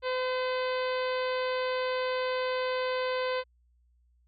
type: harmonic tone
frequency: 510 Hz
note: C5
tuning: 44 cents flat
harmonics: 1 / 2 / 3 / 4 / 5 / 6 / 7 / 8 / 9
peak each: -29 / -35 / -39 / -41 / -43 / -45 / -46 / -47 / -48 dBFS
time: 0.02-3.44 s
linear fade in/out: 50 ms
effects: added 60 Hz sine -63 dBFS peak until 4.27 s